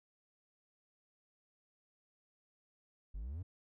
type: exponential sweep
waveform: triangle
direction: up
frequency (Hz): 43.9 to 98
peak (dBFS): -38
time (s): 3.14-3.43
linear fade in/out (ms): 10
effects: none